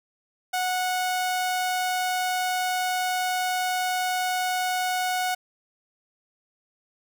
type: tone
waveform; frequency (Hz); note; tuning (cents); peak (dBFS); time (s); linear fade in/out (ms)
sawtooth; 735; F#5; -12; -20; 0.53-5.35; 10
effects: none